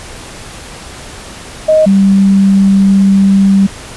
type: tone pair in turn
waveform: sine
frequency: 625 / 195.39 Hz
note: D#5 / G3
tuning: +8 / -5 cents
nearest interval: octave + minor sixth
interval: 2013 cents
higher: first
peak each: -4 dBFS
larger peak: neither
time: 1.68-1.86 / 1.86-3.67 s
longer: second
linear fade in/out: 10 ms
effects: pink hiss -29 dBFS RMS until 3.96 s + resampled to 24000 Hz